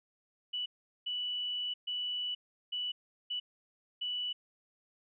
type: tone bursts at uneven times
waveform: sine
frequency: 2960 Hz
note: F#7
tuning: in tune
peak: -33 dBFS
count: 6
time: 0.53-0.66 / 1.06-1.74 / 1.87-2.35 / 2.72-2.92 / 3.3-3.4 / 4.01-4.33 s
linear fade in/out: 10 ms
effects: none